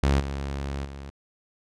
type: tone with level steps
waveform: sawtooth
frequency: 69.3 Hz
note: C#2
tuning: in tune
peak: -15 / -25 / -33 dBFS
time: 0.03-1.1 s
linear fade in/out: 0 ms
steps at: 0.19 / 0.84 s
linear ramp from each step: 20 ms
effects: low-pass 7000 Hz 12 dB/octave